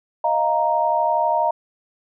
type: chord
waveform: sine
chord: Eb suspended second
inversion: none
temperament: equal with one note detuned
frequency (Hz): 622.3 / 694.4 / 932.3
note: Eb5 / F5 / Bb5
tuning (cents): 0 / -10 / 0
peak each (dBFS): -22 / -22 / -19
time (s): 0.24-1.51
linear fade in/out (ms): 5
effects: none